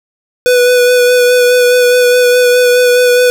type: tone with vibrato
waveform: square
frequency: 493.9 Hz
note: B4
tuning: in tune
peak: -6 dBFS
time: 0.46-3.3 s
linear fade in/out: 0 ms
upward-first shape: sine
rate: 4.8 Hz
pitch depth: 16 cents each way
effects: none